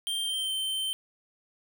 square tone with pitch glide, 3168 to 3105 Hz, G7 to G7, +18 to -17 cents, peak -29 dBFS, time 0.07-0.93 s, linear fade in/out 0 ms, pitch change -35 cents, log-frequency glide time 0.23-0.52 s, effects none

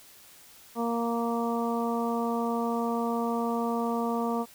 harmonic tone, 233.1 Hz, A#3, in tune, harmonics 1 / 2 / 3 / 4 / 5, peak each -29 / -32 / -34 / -35 / -36 dBFS, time 0.75-4.46 s, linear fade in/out 50 ms, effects white hiss -53 dBFS RMS until 4.54 s

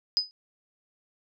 sine tone with exponential decay, 4997 Hz, D#8, 7 cents sharp, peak -17 dBFS, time 0.17-0.31 s, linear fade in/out 0 ms, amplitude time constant 30 ms, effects none

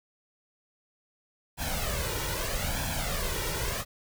pink noise with flanger, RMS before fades -31 dBFS, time 1.57-3.85 s, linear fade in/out 50 ms, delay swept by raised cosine 1.2 to 2.13 ms, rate 0.79 Hz, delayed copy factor +0.7, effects none

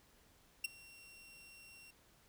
sawtooth tone with ADSR envelope, 2737 Hz, F7, 36 cents flat, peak -29 dBFS, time 0.64-1.91 s, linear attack 6 ms, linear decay 17 ms, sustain -24 dB, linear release 8 ms, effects pink hiss -68 dBFS RMS until 2.28 s

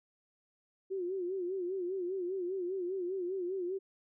sine tone with vibrato, 368.1 Hz, F#4, 9 cents flat, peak -33 dBFS, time 0.9-3.79 s, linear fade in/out 20 ms, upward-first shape sine, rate 5 Hz, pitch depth 100 cents each way, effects none

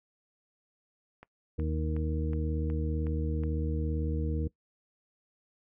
click train, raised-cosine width 0.5 ms, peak -33 dBFS, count 7, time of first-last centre 1.23-3.436 s, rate 2.72 Hz
harmonic tone, 77.9 Hz, D#2, 3 cents sharp, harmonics 1 / 2 / 3 / 4 / 6, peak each -30 / -36 / -40 / -38 / -39 dBFS, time 1.58-4.48 s, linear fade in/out 10 ms
effects noise-tail reverb RT60 0.1 s tail -20 dB re dry

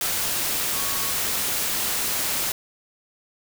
sine tone in noise, 1108.7 Hz, C#6, in tune, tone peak -36 dBFS, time 0.73-1.12 s, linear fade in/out 2 ms, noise white, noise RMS -25 dBFS, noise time 0.01-2.52 s, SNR -14 dB, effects none

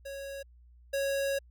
square tone pair in turn, 552 / 552 Hz, C#5 / C#5, -7 / -7 cents, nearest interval unison, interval 0 cents, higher neither, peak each -39 / -29 dBFS, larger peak second, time 0.05-0.43 / 0.93-1.39 s, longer second, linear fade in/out 10 ms, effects added 60 Hz sine -54 dBFS peak until 1.5 s

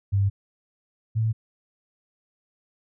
sine tone pair in turn, 99.1 / 111.24 Hz, G2 / A2, +19 / +19 cents, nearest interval major second, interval 200 cents, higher second, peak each -18 / -20 dBFS, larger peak first, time 0.12-0.3 / 1.15-1.33 s, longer neither, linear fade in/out 20 ms, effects none

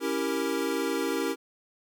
square chord, C# diminished seventh, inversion none, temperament equal, 277.2 / 329.6 / 392 / 466.2 Hz, C#4 / E4 / G4 / Bb4, 0 / 0 / 0 / 0 cents, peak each -33 dBFS, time 0-1.36 s, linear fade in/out 50 ms, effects none

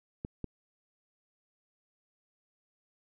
clicks, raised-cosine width 3 ms, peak -23 dBFS, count 2, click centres 0.249 / 0.443 s, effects none

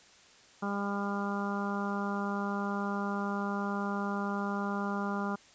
harmonic tone, 201 Hz, G3, 44 cents sharp, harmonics 1 / 2 / 3 / 4 / 5 / 6 / 7, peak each -33 / -40 / -43 / -40 / -41 / -40 / -41 dBFS, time 0.62-5.36 s, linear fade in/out 10 ms, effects white hiss -58 dBFS RMS until 5.54 s + resampled to 16000 Hz

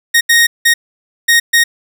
sawtooth tone bursts at uneven times, 1864.7 Hz, A#6, in tune, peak -3 dBFS, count 5, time 0.14-0.21 / 0.29-0.47 / 0.65-0.74 / 1.28-1.4 / 1.53-1.64 s, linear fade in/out 10 ms, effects none

